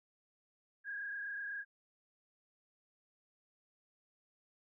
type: tone with frequency modulation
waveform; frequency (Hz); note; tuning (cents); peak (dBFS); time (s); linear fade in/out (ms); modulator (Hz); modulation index
sine; 1634; G#6; -29; -39; 0.84-1.65; 50; 28; 1.6
effects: none